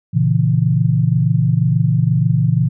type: chord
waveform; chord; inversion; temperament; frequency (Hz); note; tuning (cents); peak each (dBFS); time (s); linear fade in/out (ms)
sine; A# diminished; none; equal; 116.54 / 138.59 / 164.81; A#2 / C#3 / E3; 0 / 0 / 0; -16; 0.13-2.69; 20
effects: none